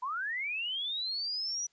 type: linear sweep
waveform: sine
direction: up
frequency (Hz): 959 to 5910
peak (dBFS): -32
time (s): 0.02-1.67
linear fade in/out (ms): 10
effects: white hiss -72 dBFS RMS until 1.72 s + resampled to 16000 Hz